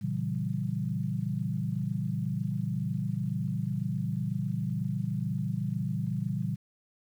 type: chord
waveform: sine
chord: A# diminished seventh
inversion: none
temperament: equal with one note detuned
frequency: 116.54 / 138.59 / 164.81 / 192.63 Hz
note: A#2 / C#3 / E3 / G3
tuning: 0 / 0 / 0 / -30 cents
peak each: -34 dBFS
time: 0.01-6.56 s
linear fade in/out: 20 ms
effects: 10-bit